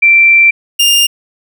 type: tone pair in turn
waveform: sine / sawtooth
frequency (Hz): 2349 / 2808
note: D7 / F7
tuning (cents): 0 / +9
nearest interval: minor third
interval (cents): 309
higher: second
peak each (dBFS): -3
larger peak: neither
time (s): 0.02-0.51 / 0.79-1.07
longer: first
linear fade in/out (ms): 10
effects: none